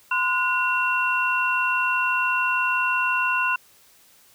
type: tone cluster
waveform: sine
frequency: 1024 / 1450 / 2731 Hz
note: C6 / F#6 / F7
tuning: -38 / -35 / -39 cents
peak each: -24 dBFS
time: 0.11-3.56 s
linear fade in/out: 5 ms
effects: white hiss -55 dBFS RMS until 4.34 s